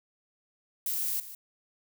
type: noise with echo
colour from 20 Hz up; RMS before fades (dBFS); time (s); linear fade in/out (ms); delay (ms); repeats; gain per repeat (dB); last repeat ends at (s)
violet; -31; 0.86-1.2; 2; 150; 1; -13; 1.35
effects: none